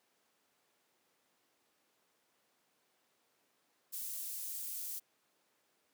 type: high-pass noise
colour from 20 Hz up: pink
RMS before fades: -42 dBFS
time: 3.92-5 s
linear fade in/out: 20 ms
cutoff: 11000 Hz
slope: 12 dB/octave
effects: pink hiss -75 dBFS RMS until 5.93 s + high-pass 300 Hz 12 dB/octave